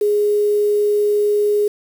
sine tone with quantisation, 415.3 Hz, G#4, in tune, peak -13 dBFS, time 0.01-1.68 s, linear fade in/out 5 ms, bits 6, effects none

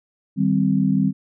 sine chord, C minor, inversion first, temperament equal, 155.56 / 196 / 261.6 Hz, Eb3 / G3 / C4, 0 / 0 / 0 cents, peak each -22 / -18 / -21 dBFS, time 0.36-1.13 s, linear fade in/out 50 ms, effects none

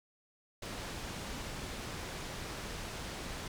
pink low-pass noise, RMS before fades -42 dBFS, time 0.62-3.48 s, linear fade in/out 5 ms, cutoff 7600 Hz, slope 12 dB/octave, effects none

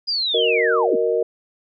sine linear sweep, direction down, 4951 to 174.61 Hz, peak -19 dBFS, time 0.07-0.96 s, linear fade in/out 20 ms
sine chord, D# minor, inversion first, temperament equal, 370 / 466.2 / 622.3 Hz, F#4 / A#4 / D#5, 0 / 0 / 0 cents, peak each -24 / -18 / -24 dBFS, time 0.34-1.23 s, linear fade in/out 5 ms
effects none

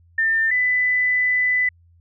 sine tone pair in turn, 1798 / 1997.1 Hz, A6 / B6, +37 / +19 cents, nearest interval major second, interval 182 cents, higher second, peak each -16 dBFS, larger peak neither, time 0.18-0.51 / 0.51-1.69 s, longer second, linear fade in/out 5 ms, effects added 85 Hz sine -51 dBFS peak until 2 s

